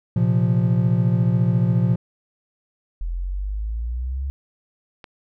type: chord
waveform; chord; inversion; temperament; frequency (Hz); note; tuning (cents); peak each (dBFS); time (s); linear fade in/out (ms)
triangle; Bb suspended second; none; equal; 116.54 / 130.81 / 174.61; Bb2 / C3 / F3; 0 / 0 / 0; -17 / -20 / -18; 0.16-1.96; 5
type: exponential sweep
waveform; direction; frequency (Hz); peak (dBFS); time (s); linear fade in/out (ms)
sine; up; 41.2 to 69.6; -23; 3.01-4.3; 0
type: click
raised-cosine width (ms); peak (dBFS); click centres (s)
0.3; -23; 5.042
effects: none